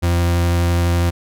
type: tone with vibrato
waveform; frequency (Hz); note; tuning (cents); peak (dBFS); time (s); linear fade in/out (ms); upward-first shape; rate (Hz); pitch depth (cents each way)
40% pulse; 86.3; F2; -20; -13; 0.02-1.11; 20; triangle; 12; 14
effects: none